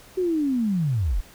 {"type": "linear sweep", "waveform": "sine", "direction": "down", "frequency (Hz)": [378.8, 31.93], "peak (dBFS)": -20, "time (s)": [0.17, 1.21], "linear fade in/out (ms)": 10, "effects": ["pink hiss -49 dBFS RMS until 1.34 s"]}